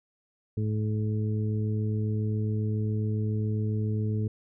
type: harmonic tone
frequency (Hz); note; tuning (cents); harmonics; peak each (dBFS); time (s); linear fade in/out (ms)
107.3; A2; -43; 1 / 2 / 3 / 4; -26 / -33 / -40 / -38; 0.57-4.28; 5
effects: none